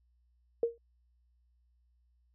sine tone with exponential decay, 466.2 Hz, A#4, in tune, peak -22 dBFS, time 0.63-0.78 s, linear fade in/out 2 ms, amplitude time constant 31 ms, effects added 60 Hz sine -67 dBFS peak until 2.34 s

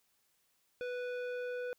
square tone with low-pass filter sweep, 493.9 Hz, B4, in tune, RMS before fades -39 dBFS, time 0.81-1.73 s, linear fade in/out 0 ms, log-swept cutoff 2700 to 1800 Hz, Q 1, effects white hiss -75 dBFS RMS until 1.78 s

